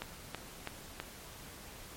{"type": "click train", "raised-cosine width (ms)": 0.3, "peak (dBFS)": -21, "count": 4, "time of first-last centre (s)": [0.02, 1], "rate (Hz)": 3.06, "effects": ["pink hiss -50 dBFS RMS until 1.96 s", "MP3 64 kbps"]}